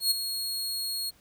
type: tone with ADSR envelope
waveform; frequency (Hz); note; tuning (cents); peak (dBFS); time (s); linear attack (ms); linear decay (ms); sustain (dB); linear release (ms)
sawtooth; 4304; C8; +48; -17; 0-1.11; 110; 14; -10; 23
effects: pink hiss -61 dBFS RMS until 1.2 s